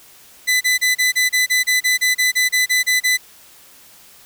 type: tone bursts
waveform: sawtooth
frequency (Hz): 2003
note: B6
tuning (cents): +24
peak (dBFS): -10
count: 16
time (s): 0.47-3.175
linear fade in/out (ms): 20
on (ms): 140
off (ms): 31
effects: white hiss -46 dBFS RMS until 4.25 s